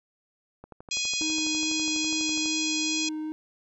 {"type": "click train", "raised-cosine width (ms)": 1, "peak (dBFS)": -29, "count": 23, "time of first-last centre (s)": [0.64, 2.458], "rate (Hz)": 12.1}
{"type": "harmonic tone", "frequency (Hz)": 831, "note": "G#5", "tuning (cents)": 1, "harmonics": [3, 4, 5, 6, 7, 8, 9], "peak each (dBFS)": [-32, -33, -34, -35, -35, -36, -37], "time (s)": [0.91, 3.09], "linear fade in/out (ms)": 5}
{"type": "tone with vibrato", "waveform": "triangle", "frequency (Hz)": 311.1, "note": "D#4", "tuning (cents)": 0, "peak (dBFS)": -28, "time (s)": [1.21, 3.32], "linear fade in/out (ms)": 0, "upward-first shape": "sine", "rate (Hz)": 2.4, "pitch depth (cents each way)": 10}
{"effects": []}